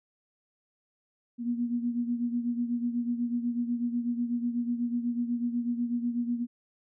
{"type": "beating tone pair", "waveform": "sine", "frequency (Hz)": [237.8, 245.9], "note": ["A#3", "B3"], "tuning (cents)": [35, -7], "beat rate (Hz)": 8.1, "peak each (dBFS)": [-28, -34], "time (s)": [1.38, 6.47], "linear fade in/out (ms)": 50, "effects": []}